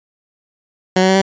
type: tone with pitch steps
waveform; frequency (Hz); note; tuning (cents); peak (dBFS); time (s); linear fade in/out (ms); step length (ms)
15% pulse; 185.3 / 187.89 / 190.51 / 193.17; F#3 / F#3 / G3 / G3; +3 / +27 / -49 / -25; -4; 0.96-1.216; 5; 64
effects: resampled to 16000 Hz